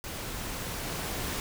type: noise with level ramp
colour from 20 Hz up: pink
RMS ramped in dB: -38 to -33 dBFS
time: 0.04-1.4 s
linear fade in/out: 0 ms
effects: none

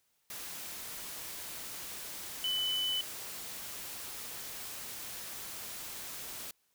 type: tone in noise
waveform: sine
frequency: 3000 Hz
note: F#7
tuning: 23 cents sharp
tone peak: -30 dBFS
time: 2.44-3.01 s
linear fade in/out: 2 ms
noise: white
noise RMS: -43 dBFS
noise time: 0.3-6.51 s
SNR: +10 dB
effects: white hiss -75 dBFS RMS until 6.74 s

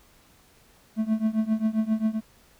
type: tone with tremolo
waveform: triangle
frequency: 219.3 Hz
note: A3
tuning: 6 cents flat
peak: -16 dBFS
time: 0.96-2.21 s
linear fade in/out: 50 ms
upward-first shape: triangle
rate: 7.5 Hz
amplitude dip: 95%
effects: pink hiss -58 dBFS RMS until 2.59 s

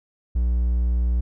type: tone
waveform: triangle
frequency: 60 Hz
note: B1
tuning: 49 cents flat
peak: -16 dBFS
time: 0.35-1.21 s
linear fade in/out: 10 ms
effects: none

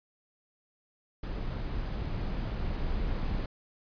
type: noise with level ramp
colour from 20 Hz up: brown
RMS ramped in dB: -34 to -31 dBFS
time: 1.23-3.46 s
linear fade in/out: 5 ms
effects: resampled to 11025 Hz

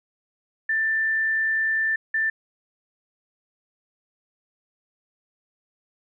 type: tone bursts at uneven times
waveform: sine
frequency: 1775 Hz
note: A6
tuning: 15 cents sharp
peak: -20 dBFS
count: 2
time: 0.69-1.96 / 2.14-2.3 s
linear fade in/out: 5 ms
effects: none

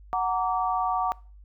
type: chord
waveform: sine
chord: Gb augmented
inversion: none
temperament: just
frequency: 740 / 925 / 1156.2 Hz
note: Gb5 / Bb5 / D6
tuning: 0 / -14 / -27 cents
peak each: -26 / -30 / -28 dBFS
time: 0.13-1.12 s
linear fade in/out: 0 ms
effects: noise-tail reverb RT60 0.4 s tail -23 dB re dry + added 50 Hz sine -46 dBFS peak until 1.44 s

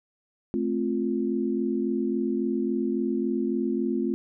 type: chord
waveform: sine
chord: F major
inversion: first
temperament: just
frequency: 218.3 / 261.9 / 349.2 Hz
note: A3 / C4 / F4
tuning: -13 / +2 / 0 cents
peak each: -28 dBFS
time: 0.54-4.14 s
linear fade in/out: 0 ms
effects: none

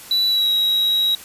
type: tone with pitch glide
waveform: triangle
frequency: 3951 to 3839 Hz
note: B7 to B7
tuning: 0 to -50 cents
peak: -14 dBFS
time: 0.11-1.15 s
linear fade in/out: 2 ms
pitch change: -50 cents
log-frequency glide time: 0.28-0.51 s
effects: white hiss -39 dBFS RMS until 1.24 s + resampled to 32000 Hz

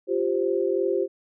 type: chord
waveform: sine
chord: F suspended second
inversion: none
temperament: equal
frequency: 349.2 / 392 / 523.3 Hz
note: F4 / G4 / C5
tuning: 0 / 0 / 0 cents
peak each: -26 / -24 / -27 dBFS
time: 0.07-1.08 s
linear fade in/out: 50 ms
effects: none

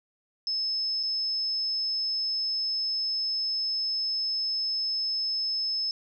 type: tone with dropouts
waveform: sine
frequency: 5220 Hz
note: E8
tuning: 18 cents flat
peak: -26 dBFS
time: 0.47-5.91 s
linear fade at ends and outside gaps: 1 ms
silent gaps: 1.03-1.034 s
effects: none

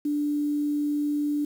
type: tone with quantisation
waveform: sine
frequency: 293.7 Hz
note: D4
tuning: in tune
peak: -23 dBFS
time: 0.05-1.45 s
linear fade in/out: 5 ms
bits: 8
effects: none

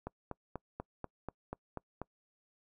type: click train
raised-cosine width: 1 ms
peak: -25 dBFS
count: 9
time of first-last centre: 0.07-2.016 s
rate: 4.11 Hz
effects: noise-tail reverb RT60 0.1 s tail -26 dB re dry

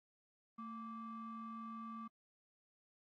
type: ring-modulated tone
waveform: triangle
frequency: 470.9 Hz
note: A#4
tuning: 18 cents sharp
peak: -39 dBFS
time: 0.58-2.08 s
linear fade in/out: 10 ms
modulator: 695 Hz
effects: tanh soft clip ceiling -40 dBFS + AAC 48 kbps

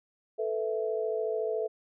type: chord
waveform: sine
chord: A suspended second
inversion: none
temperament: equal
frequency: 440 / 493.9 / 659.3 Hz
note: A4 / B4 / E5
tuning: 0 / 0 / 0 cents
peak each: -30 / -35 / -34 dBFS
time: 0.38-1.68 s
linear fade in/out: 20 ms
effects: none

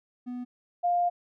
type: tone pair in turn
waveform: triangle / sine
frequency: 246.9 / 702.8 Hz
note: B3 / F5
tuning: 0 / +11 cents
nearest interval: octave + tritone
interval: 1811 cents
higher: second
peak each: -31 / -22 dBFS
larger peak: second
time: 0.26-0.45 / 0.83-1.1 s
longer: second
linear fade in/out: 20 ms
effects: none

